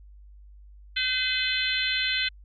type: harmonic tone with a mistuned harmonic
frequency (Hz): 511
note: C5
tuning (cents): -41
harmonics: 3 / 4 / 5 / 6 / 7 / 8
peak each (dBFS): -31 / -31 / -31 / -31 / -31 / -31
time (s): 0.96-2.29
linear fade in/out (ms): 10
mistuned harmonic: 7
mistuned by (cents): -45
effects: added 50 Hz sine -46 dBFS peak until 2.44 s